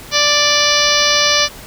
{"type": "harmonic tone", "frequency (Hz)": 587.3, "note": "D5", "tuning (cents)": 0, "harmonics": [1, 2, 3, 4, 5, 6, 7, 8, 9, 10], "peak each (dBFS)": [-20, -20, -20, -20, -20, -20, -20, -20, -20, -20], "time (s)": [0.11, 1.49], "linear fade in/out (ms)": 50, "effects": ["pink hiss -35 dBFS RMS until 1.66 s"]}